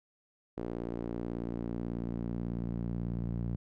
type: tone with band-pass filter sweep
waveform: sawtooth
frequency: 58.27 Hz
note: A#1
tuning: in tune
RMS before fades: -36 dBFS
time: 0.57-3.56 s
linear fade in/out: 5 ms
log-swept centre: 370 to 150 Hz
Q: 1.5
effects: none